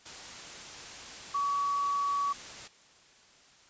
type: tone in noise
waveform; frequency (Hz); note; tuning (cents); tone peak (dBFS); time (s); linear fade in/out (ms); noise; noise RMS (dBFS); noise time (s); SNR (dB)
sine; 1133; C#6; +37; -27; 1.34-2.33; 10; white; -44; 0.05-2.68; +14
effects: white hiss -59 dBFS RMS until 3.69 s + resampled to 16000 Hz